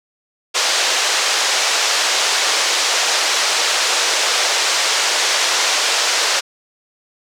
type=band-pass noise; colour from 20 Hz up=white; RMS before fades=-17 dBFS; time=0.54-6.41 s; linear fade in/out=20 ms; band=440 to 6600 Hz; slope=24 dB/octave; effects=none